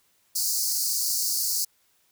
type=high-pass noise; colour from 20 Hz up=pink; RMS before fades=-26 dBFS; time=0.35-1.65 s; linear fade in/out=10 ms; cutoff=4400 Hz; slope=96 dB/octave; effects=white hiss -66 dBFS RMS until 2.11 s